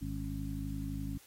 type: harmonic tone with a mistuned harmonic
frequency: 51.7 Hz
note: G#1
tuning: 7 cents flat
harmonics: 1 / 2 / 3 / 4 / 5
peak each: -40 / -42 / -42 / -45 / -41 dBFS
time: 0.01-1.18 s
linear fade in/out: 10 ms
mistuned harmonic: 5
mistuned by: +110 cents
effects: white hiss -60 dBFS RMS until 1.26 s + AAC 48 kbps